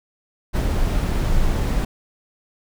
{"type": "noise with ADSR envelope", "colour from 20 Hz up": "brown", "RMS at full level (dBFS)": -17, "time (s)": [0.53, 1.85], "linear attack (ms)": 30, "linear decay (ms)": 60, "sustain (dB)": -2, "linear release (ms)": 6, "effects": []}